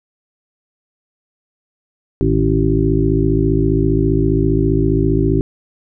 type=harmonic tone with a mistuned harmonic; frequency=55 Hz; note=A1; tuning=in tune; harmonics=1 / 2 / 3 / 5 / 6 / 7; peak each=-19 / -19 / -19 / -19 / -19 / -19 dBFS; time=2.21-5.41 s; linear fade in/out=0 ms; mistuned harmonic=3; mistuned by=-72 cents; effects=none